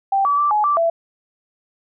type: tone with pitch steps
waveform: sine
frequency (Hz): 784 / 1148 / 1170 / 843 / 1168 / 668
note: G5 / D6 / D6 / G#5 / D6 / E5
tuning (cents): 0 / -40 / -7 / +26 / -10 / +23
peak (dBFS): -14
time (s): 0.12-0.9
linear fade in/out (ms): 5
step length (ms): 130
effects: none